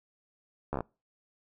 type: slowing click train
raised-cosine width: 1 ms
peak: -18 dBFS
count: 6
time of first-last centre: 0.73-0.806 s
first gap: 13 ms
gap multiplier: 1.08
effects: noise-tail reverb RT60 0.3 s tail -25 dB re dry